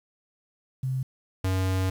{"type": "tone pair in turn", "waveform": ["sine", "square"], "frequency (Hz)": [130.81, 94.02], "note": ["C3", "F#2"], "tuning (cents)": [0, 28], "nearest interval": "tritone", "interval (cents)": 572, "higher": "first", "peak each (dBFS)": [-25, -24], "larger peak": "second", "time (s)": [[0.83, 1.03], [1.44, 1.9]], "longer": "second", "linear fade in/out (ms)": 5, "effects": ["9-bit"]}